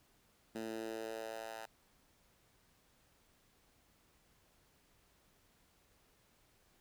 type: tone with high-pass filter sweep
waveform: 10% pulse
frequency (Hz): 111.7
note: A2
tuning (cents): +27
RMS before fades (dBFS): -44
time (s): 0.55-1.66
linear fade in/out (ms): 5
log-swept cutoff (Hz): 240 to 870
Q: 2
effects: pink hiss -71 dBFS RMS until 6.8 s